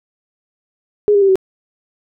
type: tone with pitch steps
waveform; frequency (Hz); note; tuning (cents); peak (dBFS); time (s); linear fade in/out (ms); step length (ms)
sine; 415.3 / 403 / 391.1 / 379.5; G#4 / G4 / G4 / F#4; 0 / +48 / -4 / +44; -8; 1.08-1.356; 0; 69
effects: none